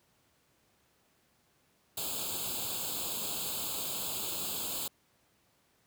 white noise with comb filter, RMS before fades -36 dBFS, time 1.97-4.88 s, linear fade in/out 5 ms, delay 0.26 ms, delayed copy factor +1, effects pink hiss -70 dBFS RMS until 5.86 s + high-pass 80 Hz 12 dB/octave

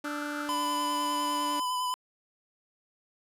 sawtooth tone, 293.7 Hz, D4, in tune, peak -30 dBFS, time 0.04-1.6 s, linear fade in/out 5 ms
pink band-pass noise, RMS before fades -39 dBFS, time 0.05-0.49 s, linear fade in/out 2 ms, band 1300 to 1500 Hz, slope 96 dB/octave
square tone with vibrato, 1003 Hz, B5, 26 cents sharp, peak -29 dBFS, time 0.49-1.94 s, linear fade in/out 0 ms, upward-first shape sine, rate 9.9 Hz, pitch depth 19 cents each way
effects resampled to 32000 Hz

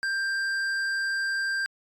triangle tone with hard clipping, 1583 Hz, G6, 17 cents sharp, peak -27 dBFS, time 0.03-1.66 s, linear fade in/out 0 ms, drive 12 dB, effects AAC 64 kbps

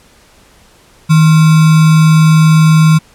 sine tone with sample-and-hold, 158.6 Hz, D#3, 33 cents sharp, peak -3 dBFS, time 1.09-2.99 s, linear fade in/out 20 ms, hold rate 1225 Hz, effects pink hiss -45 dBFS RMS until 3.14 s + low-pass 11000 Hz 12 dB/octave

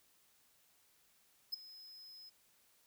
square tone with ADSR envelope, 5100 Hz, D#8, 42 cents sharp, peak -34 dBFS, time 1.52-2.3 s, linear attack 17 ms, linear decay 10 ms, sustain -19 dB, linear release 16 ms, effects white hiss -71 dBFS RMS until 2.86 s

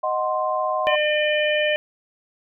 sine chord, C diminished, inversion first, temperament equal, 622.3 / 740 / 1046.5 Hz, Eb5 / Gb5 / C6, 0 / 0 / 0 cents, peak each -24 / -26 / -24 dBFS, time 0.03-0.96 s, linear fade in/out 10 ms
harmonic tone, 603 Hz, D5, 46 cents sharp, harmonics 1 / 3 / 4 / 5, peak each -20 / -25 / -26 / -27 dBFS, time 0.87-1.76 s, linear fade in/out 0 ms
effects none

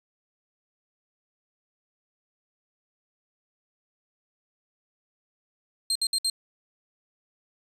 30% pulse tone bursts, 4186 Hz, C8, in tune, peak -20 dBFS, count 4, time 5.9-6.299 s, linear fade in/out 2 ms, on 54 ms, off 61 ms, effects resampled to 32000 Hz

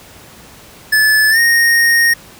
square tone with pitch glide, 1734 to 1858.5 Hz, A6 to A#6, -26 to -6 cents, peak -9 dBFS, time 0.92-2.14 s, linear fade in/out 10 ms, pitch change +120 cents, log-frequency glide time 1.3-1.39 s, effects pink hiss -39 dBFS RMS until 2.39 s + high-pass 60 Hz 12 dB/octave

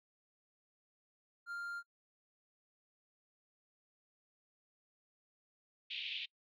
triangle tone, 1396.9 Hz, F6, in tune, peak -38 dBFS, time 1.46-1.83 s, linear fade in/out 50 ms
white band-pass noise, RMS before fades -42 dBFS, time 5.9-6.26 s, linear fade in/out 10 ms, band 2400 to 3600 Hz, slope 48 dB/octave
effects noise-tail reverb RT60 0.1 s tail -26 dB re dry + MP3 96 kbps

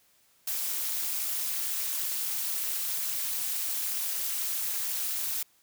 blue noise with amplitude modulation, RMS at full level -28 dBFS, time 0.47-5.43 s, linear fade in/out 5 ms, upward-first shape sine, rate 234 Hz, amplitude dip 75%, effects white hiss -65 dBFS RMS until 5.62 s

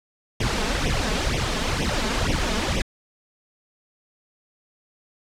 pink noise with flanger, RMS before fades -23 dBFS, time 0.4-2.82 s, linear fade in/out 5 ms, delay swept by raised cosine 0.33 to 4.73 ms, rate 2.1 Hz, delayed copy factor +0.85, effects low-pass 6000 Hz 12 dB/octave

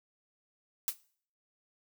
blue noise with exponential decay, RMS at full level -27 dBFS, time 0.88-0.97 s, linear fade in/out 0 ms, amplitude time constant 18 ms, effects noise-tail reverb RT60 0.5 s tail -20 dB re dry

